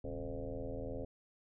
sine tone with frequency modulation, 270 Hz, C#4, 45 cents flat, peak -38 dBFS, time 0.04-1.05 s, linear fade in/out 5 ms, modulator 80.4 Hz, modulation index 4.1, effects none

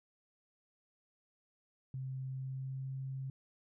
sine tone with pitch glide, 131.7 to 133.46 Hz, C3 to C3, +12 to +35 cents, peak -38 dBFS, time 1.94-3.3 s, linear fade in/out 2 ms, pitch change +23 cents, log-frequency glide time 2.27-2.94 s, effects none

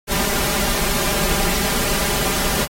pink noise with comb filter, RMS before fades -20 dBFS, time 0.07-2.68 s, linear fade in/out 50 ms, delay 5 ms, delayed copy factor +0.9, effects AAC 48 kbps

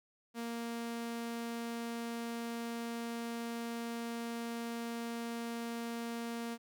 sawtooth tone, 233.1 Hz, A#3, in tune, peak -34 dBFS, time 0.34-6.58 s, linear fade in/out 50 ms, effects none

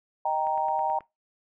sine chord, Eb major, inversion none, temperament equal, 622.3 / 784 / 932.3 Hz, Eb5 / G5 / Bb5, 0 / 0 / 0 cents, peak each -32 / -27 / -27 dBFS, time 0.25-0.99 s, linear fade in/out 5 ms
click train, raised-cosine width 0.5 ms, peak -32 dBFS, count 6, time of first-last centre 0.47-1.007 s, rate 9.31 Hz
effects noise-tail reverb RT60 0.2 s tail -21 dB re dry

